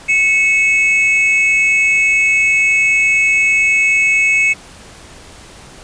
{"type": "tone pair together", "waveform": "triangle", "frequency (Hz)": [2208, 2579], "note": ["C#7", "E7"], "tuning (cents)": [-7, -39], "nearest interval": "minor third", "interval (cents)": 268, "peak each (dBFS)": [-11, -11], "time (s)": [0.08, 4.54], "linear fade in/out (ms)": 20, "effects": ["pink hiss -38 dBFS RMS until 5.83 s", "resampled to 22050 Hz"]}